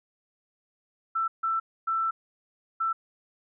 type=tone bursts at uneven times; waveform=sine; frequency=1332 Hz; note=E6; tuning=18 cents sharp; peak=-24 dBFS; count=4; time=1.15-1.28 / 1.43-1.6 / 1.87-2.11 / 2.8-2.93 s; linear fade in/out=10 ms; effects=none